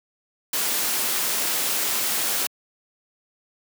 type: noise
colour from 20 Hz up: white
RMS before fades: -24 dBFS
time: 0.53-2.47 s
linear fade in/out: 5 ms
effects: high-pass 200 Hz 12 dB/octave